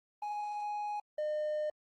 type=tone pair in turn; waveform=triangle; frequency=833 / 606.4 Hz; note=G#5 / D#5; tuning=+5 / -45 cents; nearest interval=perfect fourth; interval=550 cents; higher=first; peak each=-32 / -29 dBFS; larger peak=second; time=0.22-1 / 1.18-1.7 s; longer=first; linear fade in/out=5 ms; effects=tanh soft clip ceiling -25 dBFS + Opus 24 kbps